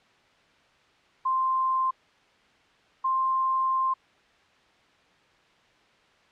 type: tone pair in turn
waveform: sine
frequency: 1046.5 / 1051.5 Hz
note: C6 / C6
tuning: 0 / +8 cents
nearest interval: unison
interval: 8 cents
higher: second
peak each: -22 dBFS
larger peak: neither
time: 1.25-1.91 / 3.04-3.94 s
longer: second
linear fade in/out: 10 ms
effects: white hiss -60 dBFS RMS until 6.31 s + low-pass 3000 Hz 12 dB/octave